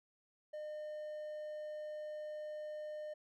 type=tone; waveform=triangle; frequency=607 Hz; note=D#5; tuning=43 cents flat; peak=-40 dBFS; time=0.53-3.14 s; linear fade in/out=10 ms; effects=none